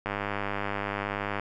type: click train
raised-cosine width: 0.5 ms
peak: -15 dBFS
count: 136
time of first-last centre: 0.06-1.397 s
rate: 101 Hz
effects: none